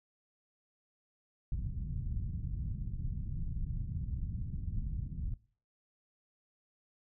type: low-pass noise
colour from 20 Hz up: pink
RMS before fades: -37 dBFS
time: 1.52-5.34 s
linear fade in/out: 2 ms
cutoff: 160 Hz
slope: 24 dB/octave
effects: noise-tail reverb RT60 0.4 s tail -19 dB re dry